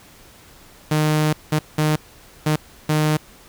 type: tone bursts at uneven times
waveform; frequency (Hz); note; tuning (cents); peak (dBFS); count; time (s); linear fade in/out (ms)
sawtooth; 153.3; D#3; -25; -12; 5; 0.91-1.33 / 1.52-1.59 / 1.78-1.96 / 2.46-2.56 / 2.89-3.17; 5
effects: pink hiss -47 dBFS RMS until 3.48 s